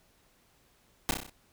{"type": "noise with echo", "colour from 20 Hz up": "pink", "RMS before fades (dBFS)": -27, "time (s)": [1.09, 1.11], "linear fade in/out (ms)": 0, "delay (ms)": 31, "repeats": 6, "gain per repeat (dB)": -4, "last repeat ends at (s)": 1.296, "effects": ["pink hiss -66 dBFS RMS until 1.52 s"]}